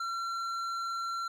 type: tone with hard clipping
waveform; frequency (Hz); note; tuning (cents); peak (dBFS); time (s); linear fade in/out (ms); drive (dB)
triangle; 1361; F6; -45; -34; 0-1.28; 5; 12
effects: none